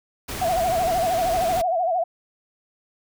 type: noise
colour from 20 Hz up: pink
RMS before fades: -31 dBFS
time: 0.28-1.62 s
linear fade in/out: 10 ms
type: tone with vibrato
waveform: sine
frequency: 698.5 Hz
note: F5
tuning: in tune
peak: -19 dBFS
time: 0.41-2.04 s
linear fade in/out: 10 ms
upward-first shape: sine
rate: 13 Hz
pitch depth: 120 cents each way
effects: none